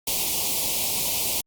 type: band-stop noise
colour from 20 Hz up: white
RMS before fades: -25 dBFS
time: 0.07-1.41 s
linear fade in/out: 5 ms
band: 1000 to 2300 Hz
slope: 48 dB/octave
effects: Opus 48 kbps